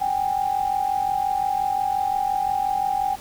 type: tone pair together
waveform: sine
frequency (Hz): 769 / 814.7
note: G5 / G#5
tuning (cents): -33 / -33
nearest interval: minor second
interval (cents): 100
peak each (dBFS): -23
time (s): 0-3.16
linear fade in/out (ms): 20
effects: pink hiss -42 dBFS RMS until 3.2 s